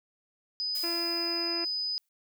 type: tone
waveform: sine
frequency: 4995 Hz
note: D#8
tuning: 6 cents sharp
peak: -29 dBFS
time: 0.6-1.98 s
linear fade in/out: 0 ms
type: noise with exponential decay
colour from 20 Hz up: blue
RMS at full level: -39 dBFS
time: 0.75-2.09 s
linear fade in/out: 2 ms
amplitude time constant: 290 ms
type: harmonic tone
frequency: 339.4 Hz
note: F4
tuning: 49 cents flat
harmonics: 1 / 2 / 3 / 4 / 5 / 6 / 7 / 8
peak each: -35 / -42 / -45 / -47 / -48 / -49 / -47 / -48 dBFS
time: 0.83-1.65 s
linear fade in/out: 10 ms
effects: none